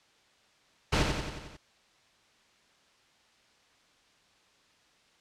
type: noise with echo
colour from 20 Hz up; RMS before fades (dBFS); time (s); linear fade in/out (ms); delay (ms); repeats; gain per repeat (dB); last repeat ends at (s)
pink; -25; 0.92-1.03; 10; 90; 6; -4; 1.57
effects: white hiss -64 dBFS RMS until 5.2 s + low-pass 5000 Hz 12 dB/octave